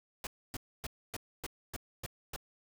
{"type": "noise bursts", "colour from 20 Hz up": "pink", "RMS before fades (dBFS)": -40, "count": 8, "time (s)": [0.24, 2.362], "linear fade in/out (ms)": 2, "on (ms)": 29, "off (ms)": 270, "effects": []}